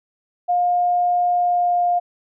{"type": "tone with pitch glide", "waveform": "sine", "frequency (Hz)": [710, 705.5], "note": ["F5", "F5"], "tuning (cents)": [28, 17], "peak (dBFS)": -15, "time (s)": [0.48, 2], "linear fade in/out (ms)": 20, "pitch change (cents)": -11, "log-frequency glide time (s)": [1.3, 1.87], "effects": []}